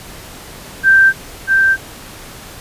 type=tone with echo; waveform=sine; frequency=1568 Hz; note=G6; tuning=in tune; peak=-5 dBFS; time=0.83-1.13 s; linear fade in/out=50 ms; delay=640 ms; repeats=1; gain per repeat=-3 dB; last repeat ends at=1.77 s; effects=pink hiss -34 dBFS RMS until 2.6 s + resampled to 32000 Hz